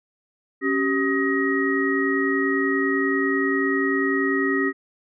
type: tone cluster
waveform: sine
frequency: 276.3 / 386.5 / 1259 / 1893 Hz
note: C#4 / G4 / D#6 / A#6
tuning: -6 / -24 / +20 / +26 cents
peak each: -23 / -24 / -30 / -24 dBFS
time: 0.61-4.73 s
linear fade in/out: 50 ms
effects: none